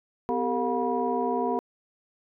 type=tone cluster; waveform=sine; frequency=250.6 / 394.8 / 455.6 / 716 / 969 Hz; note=B3 / G4 / A#4 / F5 / B5; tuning=+25 / +12 / -40 / +43 / -33 cents; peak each=-30 dBFS; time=0.29-1.59 s; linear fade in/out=0 ms; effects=tanh soft clip ceiling -12 dBFS